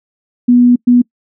sine tone bursts at uneven times, 244.3 Hz, B3, 19 cents flat, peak -4 dBFS, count 2, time 0.48-0.76 / 0.87-1.02 s, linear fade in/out 10 ms, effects noise-tail reverb RT60 0.1 s tail -25 dB re dry

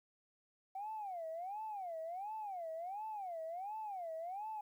sine tone with vibrato, 750 Hz, F#5, 23 cents sharp, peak -40 dBFS, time 0.75-4.61 s, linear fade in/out 5 ms, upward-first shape sine, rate 1.4 Hz, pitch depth 270 cents each way, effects tanh soft clip ceiling -36 dBFS + 12-bit

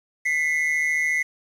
triangle tone pair together, 2000 / 2154 Hz, B6 / C7, +21 / +50 cents, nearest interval minor second, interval 129 cents, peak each -20 / -23 dBFS, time 0.25-1.23 s, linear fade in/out 10 ms, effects resampled to 32000 Hz + 8-bit

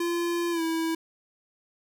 square tone with pitch glide, 343.7 to 326.5 Hz, F4 to E4, -28 to -17 cents, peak -26 dBFS, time 0-0.95 s, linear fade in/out 5 ms, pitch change -89 cents, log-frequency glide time 0.51-0.62 s, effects none

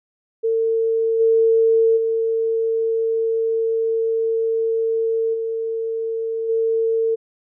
sine tone with level steps, 451.4 Hz, A4, 44 cents sharp, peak -16 / -12 / -17 / -21 / -16 dBFS, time 0.43-7.16 s, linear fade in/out 20 ms, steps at 1.19 / 1.96 / 5.33 / 6.48 s, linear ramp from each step 20 ms, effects none

